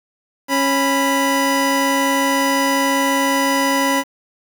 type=tone pair together; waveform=25% pulse; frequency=274.5 / 988 Hz; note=C#4 / B5; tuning=-17 / 0 cents; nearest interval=octave + minor seventh; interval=2217 cents; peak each=-14 dBFS; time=0.48-4.04 s; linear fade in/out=50 ms; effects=7-bit